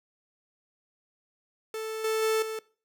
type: tone with level steps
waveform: 45% pulse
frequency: 440 Hz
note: A4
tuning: in tune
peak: -32 / -25 / -23 / -32 dBFS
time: 1.74-2.59 s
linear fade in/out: 2 ms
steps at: 2.04 / 2.22 / 2.42 s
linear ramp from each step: 5 ms
effects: noise-tail reverb RT60 0.4 s tail -21 dB re dry